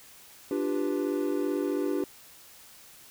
triangle chord, G dominant seventh, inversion second, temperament equal, 293.7 / 349.2 / 392 / 493.9 Hz, D4 / F4 / G4 / B4, 0 / 0 / 0 / 0 cents, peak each -28 / -31 / -29 / -34 dBFS, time 0.51-2.04 s, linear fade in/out 2 ms, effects white hiss -52 dBFS RMS until 3.1 s

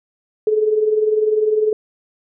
sine tone with tremolo, 429.3 Hz, A4, 43 cents flat, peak -10 dBFS, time 0.47-1.73 s, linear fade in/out 2 ms, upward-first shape triangle, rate 20 Hz, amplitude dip 70%, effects none

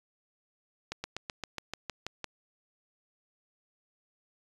slowing click train, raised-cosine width 0.2 ms, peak -18 dBFS, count 10, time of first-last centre 0.92-2.243 s, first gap 120 ms, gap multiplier 1.05, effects resampled to 24000 Hz

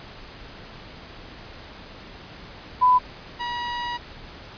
sine / sawtooth tone pair in turn, 1000 / 961.8 Hz, B5 / B5, +21 / -46 cents, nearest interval minor second, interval 67 cents, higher first, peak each -13 / -23 dBFS, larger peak first, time 2.81-2.99 / 3.39-3.98 s, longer second, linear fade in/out 20 ms, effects pink hiss -42 dBFS RMS until 4.57 s + resampled to 11025 Hz

